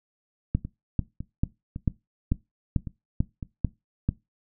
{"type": "two click trains", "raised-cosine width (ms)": 5, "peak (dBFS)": [-21, -10], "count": [6, 9], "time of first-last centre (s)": [[0.65, 3.428], [0.55, 4.09]], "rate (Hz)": [1.8, 2.26], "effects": ["noise-tail reverb RT60 0.2 s tail -19 dB re dry"]}